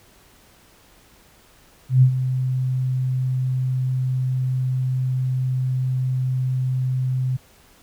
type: tone with ADSR envelope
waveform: sine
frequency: 128.9 Hz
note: C3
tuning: 26 cents flat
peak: -8 dBFS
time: 1.89-7.37 s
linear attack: 130 ms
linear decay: 86 ms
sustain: -11 dB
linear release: 11 ms
effects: pink hiss -53 dBFS RMS until 7.82 s